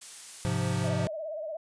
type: noise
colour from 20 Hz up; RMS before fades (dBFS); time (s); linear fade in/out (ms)
blue; -41; 0.01-0.89; 10
type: chord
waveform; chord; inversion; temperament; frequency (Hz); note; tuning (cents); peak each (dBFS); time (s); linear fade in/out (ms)
square; F minor; first; equal; 103.83 / 130.81 / 174.61; Ab2 / C3 / F3; 0 / 0 / 0; -32; 0.45-1.07; 0
type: tone with vibrato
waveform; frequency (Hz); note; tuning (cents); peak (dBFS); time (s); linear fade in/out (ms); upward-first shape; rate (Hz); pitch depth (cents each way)
sine; 625; D#5; +8; -33; 0.84-1.57; 5; triangle; 17; 110
effects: resampled to 22050 Hz